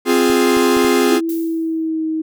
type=chord; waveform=45% pulse; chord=F minor; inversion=second; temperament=equal; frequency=261.6 / 349.2 / 415.3 Hz; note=C4 / F4 / Ab4; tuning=0 / 0 / 0 cents; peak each=-16 dBFS; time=0.05-1.21 s; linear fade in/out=50 ms
type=clicks; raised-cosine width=5 ms; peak=-22 dBFS; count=4; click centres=0.3 / 0.569 / 0.768 / 0.847 s
type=tone with pitch glide; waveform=sine; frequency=329.6 to 316.9 Hz; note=E4 to D#4; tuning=0 to +32 cents; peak=-17 dBFS; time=1.09-2.22 s; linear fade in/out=10 ms; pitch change=-68 cents; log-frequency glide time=1.4-2.06 s
type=noise with exponential decay; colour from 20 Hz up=violet; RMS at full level=-30 dBFS; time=1.29-1.89 s; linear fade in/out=2 ms; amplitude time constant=130 ms
effects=none